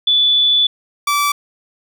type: tone pair in turn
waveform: sine / sawtooth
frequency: 3467 / 1157 Hz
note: A7 / D6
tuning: -26 / -26 cents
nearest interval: octave + perfect fifth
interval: 1900 cents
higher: first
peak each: -10 dBFS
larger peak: neither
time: 0.07-0.67 / 1.07-1.32 s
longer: first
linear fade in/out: 5 ms
effects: none